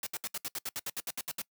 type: noise bursts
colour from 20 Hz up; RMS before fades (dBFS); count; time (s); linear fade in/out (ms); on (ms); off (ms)
white; -36; 14; 0.03-1.418; 2; 36; 68
effects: noise-tail reverb RT60 0.1 s tail -23 dB re dry + high-pass 100 Hz 12 dB/octave